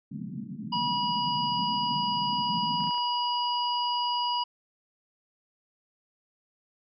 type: band-pass noise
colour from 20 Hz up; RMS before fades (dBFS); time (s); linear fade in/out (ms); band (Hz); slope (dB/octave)
white; -37; 0.11-2.9; 5; 140 to 240; 48
type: harmonic tone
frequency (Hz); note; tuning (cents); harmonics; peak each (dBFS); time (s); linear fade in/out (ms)
970; B5; -31; 1 / 3 / 5; -27 / -32 / -34; 0.72-4.44; 10
type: clicks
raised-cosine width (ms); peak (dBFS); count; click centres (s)
0.5; -34; 6; 2.805 / 2.839 / 2.873 / 2.909 / 2.945 / 2.98
effects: none